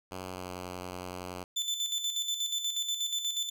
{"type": "tone with pitch glide", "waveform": "5% pulse", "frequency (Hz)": [92.5, 90.7], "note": ["F#2", "F#2"], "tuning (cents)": [0, -34], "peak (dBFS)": -27, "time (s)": [0.11, 1.44], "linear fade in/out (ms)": 5, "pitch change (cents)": -34, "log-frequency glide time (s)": [0.23, 0.54]}
{"type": "tone with tremolo", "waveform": "30% pulse", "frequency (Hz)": 3520, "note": "A7", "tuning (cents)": 0, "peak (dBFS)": -26, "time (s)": [1.56, 3.5], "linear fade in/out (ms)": 10, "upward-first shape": "square", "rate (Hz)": 8.3, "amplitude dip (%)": 55}
{"effects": []}